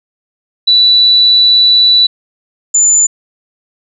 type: tone pair in turn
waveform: sine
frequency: 3958 / 7052 Hz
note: B7 / A8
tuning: +3 / +3 cents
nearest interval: minor seventh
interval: 1000 cents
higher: second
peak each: -4 / -5 dBFS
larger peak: first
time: 0.67-2.07 / 2.74-3.07 s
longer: first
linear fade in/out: 10 ms
effects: none